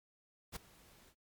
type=noise with ADSR envelope; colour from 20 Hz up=pink; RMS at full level=-41 dBFS; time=0.52-1.15 s; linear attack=42 ms; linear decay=7 ms; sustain=-22 dB; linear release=67 ms; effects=MP3 96 kbps